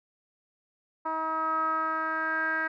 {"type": "tone with low-pass filter sweep", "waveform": "10% pulse", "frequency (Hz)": 318.9, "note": "D#4", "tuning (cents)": 43, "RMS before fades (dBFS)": -29, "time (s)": [1.05, 2.68], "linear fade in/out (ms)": 10, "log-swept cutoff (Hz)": [1100, 1700], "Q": 7.1, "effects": []}